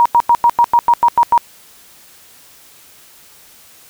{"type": "tone bursts", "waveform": "sine", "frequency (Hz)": 948, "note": "A#5", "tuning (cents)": 29, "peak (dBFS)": -6, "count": 10, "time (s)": [0, 1.378], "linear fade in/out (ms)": 0, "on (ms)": 55, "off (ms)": 92, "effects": ["white hiss -44 dBFS RMS until 3.89 s"]}